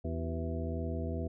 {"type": "harmonic tone with a mistuned harmonic", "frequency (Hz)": 82.41, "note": "E2", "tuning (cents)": 0, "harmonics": [1, 2, 3, 4, 5, 6, 8], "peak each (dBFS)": [-35, -42, -40, -45, -44, -44, -44], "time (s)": [0.04, 1.28], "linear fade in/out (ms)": 10, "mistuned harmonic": 5, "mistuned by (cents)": -110, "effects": []}